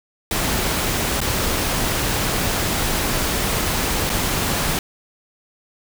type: noise with dropouts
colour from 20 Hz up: pink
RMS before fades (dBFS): -21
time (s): 0.31-4.79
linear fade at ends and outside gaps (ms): 2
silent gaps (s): 1.205-1.214 / 4.095-4.099
effects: none